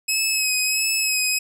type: tone with vibrato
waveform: 15% pulse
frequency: 2560 Hz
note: D#7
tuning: 49 cents sharp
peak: -12 dBFS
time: 0.08-1.39 s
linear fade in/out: 10 ms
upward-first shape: sine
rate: 1.5 Hz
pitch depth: 30 cents each way
effects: none